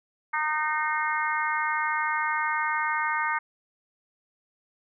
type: harmonic tone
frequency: 306.6 Hz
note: D#4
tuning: 25 cents flat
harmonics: 3 / 4 / 5 / 6 / 7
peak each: -29 / -30 / -31 / -32 / -32 dBFS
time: 0.33-3.39 s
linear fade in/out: 10 ms
effects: none